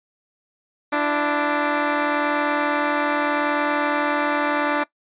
10% pulse tone pair together, 293.8 / 334.6 Hz, D4 / E4, +1 / +26 cents, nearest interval major second, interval 225 cents, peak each -11 / -19 dBFS, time 0.92-4.84 s, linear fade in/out 10 ms, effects noise-tail reverb RT60 0.1 s tail -20 dB re dry + resampled to 8000 Hz

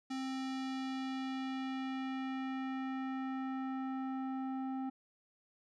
square tone with low-pass filter sweep, 263.8 Hz, C4, 14 cents sharp, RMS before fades -39 dBFS, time 0.1-4.9 s, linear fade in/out 10 ms, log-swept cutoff 5800 to 920 Hz, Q 1.2, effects none

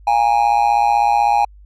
triangle tone with amplitude modulation, 821 Hz, G#5, 20 cents flat, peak -6 dBFS, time 0.07-1.45 s, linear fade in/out 5 ms, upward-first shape sine, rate 116 Hz, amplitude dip 85%, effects added 50 Hz sine -40 dBFS peak until 1.65 s

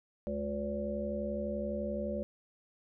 harmonic tone with a mistuned harmonic, 71.7 Hz, D2, 41 cents flat, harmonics 1 / 3 / 5 / 7 / 8, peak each -43 / -37 / -43 / -41 / -37 dBFS, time 0.27-2.23 s, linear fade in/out 0 ms, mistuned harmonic 3, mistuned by -24 cents, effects none

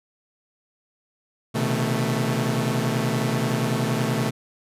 sawtooth tone cluster, 124.2 / 134.7 / 158.6 / 220.7 Hz, B2 / C#3 / D#3 / A3, +10 / -49 / +33 / +5 cents, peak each -22 / -24 / -25 / -22 dBFS, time 1.54-4.31 s, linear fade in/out 20 ms, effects resampled to 32000 Hz

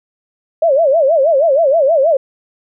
sine tone with vibrato, 598 Hz, D5, 31 cents sharp, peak -8 dBFS, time 0.62-2.17 s, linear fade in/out 5 ms, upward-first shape sine, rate 6.3 Hz, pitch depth 220 cents each way, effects none

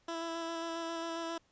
15% pulse tone with vibrato, 331.8 Hz, E4, 11 cents sharp, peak -30 dBFS, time 0.08-1.38 s, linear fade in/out 5 ms, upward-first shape square, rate 7.4 Hz, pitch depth 12 cents each way, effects pink hiss -71 dBFS RMS until 1.51 s + resampled to 16000 Hz

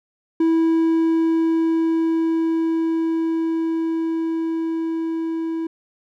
triangle tone with level ramp, 326.8 Hz, E4, 15 cents flat, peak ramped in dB -12 to -20 dBFS, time 0.4-5.67 s, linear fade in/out 5 ms, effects none

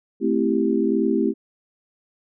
sine chord, A minor seventh, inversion none, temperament equal, 220 / 261.6 / 329.6 / 392 Hz, A3 / C4 / E4 / G4, 0 / 0 / 0 / 0 cents, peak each -23 dBFS, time 0.2-1.34 s, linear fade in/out 50 ms, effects none

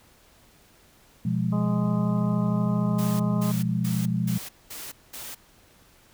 sine chord, F diminished, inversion second, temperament equal, 123.47 / 174.61 / 207.7 Hz, Cb3 / F3 / Ab3, 0 / 0 / 0 cents, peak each -27 / -26 / -28 dBFS, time 1.25-4.38 s, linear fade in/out 5 ms
harmonic tone, 207.7 Hz, G#3, in tune, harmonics 1 / 2 / 3 / 4 / 5 / 6, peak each -34 / -39 / -36 / -42 / -38 / -41 dBFS, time 1.52-3.52 s, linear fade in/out 10 ms
white noise bursts, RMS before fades -38 dBFS, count 6, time 2.98-5.35 s, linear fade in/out 10 ms, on 220 ms, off 210 ms
effects pink hiss -57 dBFS RMS until 6.13 s

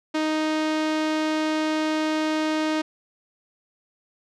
sawtooth tone with low-pass filter, 311.1 Hz, D#4, in tune, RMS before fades -24 dBFS, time 0.14-2.82 s, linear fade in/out 10 ms, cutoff 5000 Hz, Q 0.84, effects none

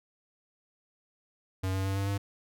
square tone with pitch steps, 94.3 / 95.67 / 97.06 / 98.48 / 99.91 Hz, F#2 / G2 / G2 / G2 / G2, +33 / -42 / -17 / +8 / +33 cents, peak -29 dBFS, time 1.63-2.18 s, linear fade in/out 10 ms, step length 110 ms, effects none

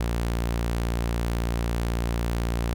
sawtooth tone, 58.1 Hz, A#1, 5 cents flat, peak -20 dBFS, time 0-2.74 s, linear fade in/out 5 ms, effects none

